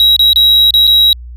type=tone with dropouts; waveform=triangle; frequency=3853 Hz; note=B7; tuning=44 cents flat; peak=-3 dBFS; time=0-1.13 s; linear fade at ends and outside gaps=1 ms; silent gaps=0.164-0.193 / 0.332-0.359 / 0.707-0.739 / 0.87-0.875 s; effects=added 60 Hz sine -26 dBFS peak until 1.36 s